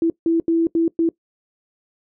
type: tone bursts at uneven times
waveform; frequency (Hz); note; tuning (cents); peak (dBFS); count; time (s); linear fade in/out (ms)
sine; 331.2; E4; +8; -14; 5; 0.02-0.1 / 0.26-0.4 / 0.48-0.67 / 0.75-0.88 / 0.99-1.09; 2
effects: noise-tail reverb RT60 0.1 s tail -20 dB re dry